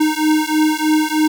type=beating tone pair; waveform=square; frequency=307.6 / 310.8 Hz; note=D#4 / D#4; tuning=-20 / -2 cents; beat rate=3.2 Hz; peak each=-17 dBFS; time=0-1.28 s; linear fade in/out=10 ms; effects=none